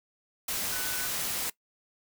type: tone in noise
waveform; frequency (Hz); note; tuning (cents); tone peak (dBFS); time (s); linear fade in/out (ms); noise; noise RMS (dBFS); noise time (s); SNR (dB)
sine; 1494; F#6; +16; -38; 0.72-1.07; 5; white; -32; 0.48-1.5; -9
effects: noise-tail reverb RT60 0.1 s tail -20 dB re dry